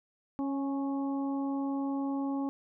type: harmonic tone with a mistuned harmonic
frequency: 275.1 Hz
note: C#4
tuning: 13 cents flat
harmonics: 1 / 2 / 3 / 4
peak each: -30 / -43 / -41 / -46 dBFS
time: 0.39-2.49 s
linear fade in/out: 0 ms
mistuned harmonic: 3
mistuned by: +19 cents
effects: none